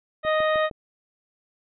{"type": "harmonic tone", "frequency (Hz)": 622.3, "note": "D#5", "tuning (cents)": 0, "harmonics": [1, 2, 3, 4, 5, 6], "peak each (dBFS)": [-21, -26, -28, -39, -40, -37], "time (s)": [0.23, 0.7], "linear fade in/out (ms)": 50}
{"type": "click train", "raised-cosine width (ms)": 2, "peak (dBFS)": -25, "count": 4, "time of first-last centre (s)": [0.25, 0.712], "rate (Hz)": 6.49}
{"effects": []}